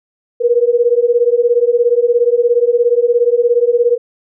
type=beating tone pair; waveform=sine; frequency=470.3 / 487.3 Hz; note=A#4 / B4; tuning=+15 / -23 cents; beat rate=17 Hz; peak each=-12 dBFS; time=0.4-3.98 s; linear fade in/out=20 ms; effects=none